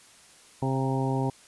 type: harmonic tone with a mistuned harmonic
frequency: 132.9 Hz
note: C3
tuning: 27 cents sharp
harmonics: 1 / 2 / 3 / 4 / 5 / 6 / 7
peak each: -27 / -30 / -33 / -37 / -39 / -35 / -35 dBFS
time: 0.62-1.3 s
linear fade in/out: 5 ms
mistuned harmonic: 5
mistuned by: +26 cents
effects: white hiss -54 dBFS RMS until 1.47 s + resampled to 24000 Hz